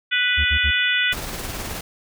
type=harmonic tone; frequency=493.9 Hz; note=B4; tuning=in tune; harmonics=3 / 4 / 5 / 6 / 7; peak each=-22 / -23 / -24 / -25 / -25 dBFS; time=0.11-1.14 s; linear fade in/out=20 ms
type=tone bursts; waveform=triangle; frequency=73.42 Hz; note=D2; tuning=in tune; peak=-18 dBFS; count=3; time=0.37-0.715 s; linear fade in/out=20 ms; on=81 ms; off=51 ms
type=noise with tremolo; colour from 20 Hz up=pink; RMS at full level=-28 dBFS; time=1.12-1.81 s; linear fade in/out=5 ms; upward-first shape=triangle; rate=19 Hz; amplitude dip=40%
effects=none